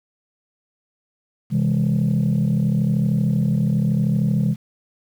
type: chord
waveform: sine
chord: C augmented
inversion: none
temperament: just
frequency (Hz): 130.81 / 163.52 / 204.4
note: C3 / E3 / G#3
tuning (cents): 0 / -14 / -27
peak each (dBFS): -19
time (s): 1.5-4.56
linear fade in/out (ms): 50
effects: tanh soft clip ceiling -12 dBFS + 8-bit